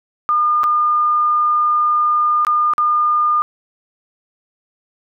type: tone with dropouts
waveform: sine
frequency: 1212 Hz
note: D#6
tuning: 46 cents flat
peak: -12 dBFS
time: 0.29-3.42 s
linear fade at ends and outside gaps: 0 ms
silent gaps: 0.634-0.64 / 2.449-2.468 / 2.736-2.781 s
effects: none